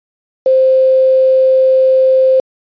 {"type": "tone with quantisation", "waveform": "sine", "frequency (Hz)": 523.3, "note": "C5", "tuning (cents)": 0, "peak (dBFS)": -6, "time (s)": [0.46, 2.4], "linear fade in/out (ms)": 2, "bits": 5, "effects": ["resampled to 11025 Hz"]}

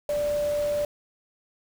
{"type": "tone in noise", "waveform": "sine", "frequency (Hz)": 587.3, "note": "D5", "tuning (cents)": 0, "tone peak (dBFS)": -23, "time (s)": [0.09, 0.85], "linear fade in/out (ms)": 2, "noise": "pink", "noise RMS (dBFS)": -40, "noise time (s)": [0.09, 0.85], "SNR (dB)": 14, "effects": []}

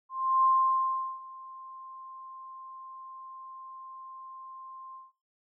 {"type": "tone with ADSR envelope", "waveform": "sine", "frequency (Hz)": 1052, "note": "C6", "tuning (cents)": 9, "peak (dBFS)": -20, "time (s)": [0.09, 5.12], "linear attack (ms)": 350, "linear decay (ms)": 750, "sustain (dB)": -23, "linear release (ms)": 170, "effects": ["noise-tail reverb RT60 0.3 s tail -18 dB re dry"]}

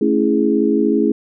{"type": "chord", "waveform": "sine", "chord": "A major seventh", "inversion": "none", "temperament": "equal", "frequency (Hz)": [220, 277.2, 329.6, 415.3], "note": ["A3", "C#4", "E4", "G#4"], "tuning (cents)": [0, 0, 0, 0], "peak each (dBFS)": -18, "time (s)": [0.01, 1.12], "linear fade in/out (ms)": 5, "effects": []}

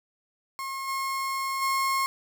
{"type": "tone with level steps", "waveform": "35% pulse", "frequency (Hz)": 1078, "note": "C#6", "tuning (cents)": -49, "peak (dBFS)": [-30, -26, -22], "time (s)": [0.59, 2.06], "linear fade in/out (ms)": 0, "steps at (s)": [0.87, 1.61], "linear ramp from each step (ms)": 20, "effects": []}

